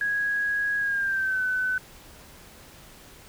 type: tone with pitch glide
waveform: sine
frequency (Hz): 1656 to 1509.8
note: G#6 to F#6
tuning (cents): -5 to +35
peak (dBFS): -23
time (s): 0.01-1.78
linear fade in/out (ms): 2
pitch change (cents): -160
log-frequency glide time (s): 0.79-1.43
effects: pink hiss -49 dBFS RMS until 3.28 s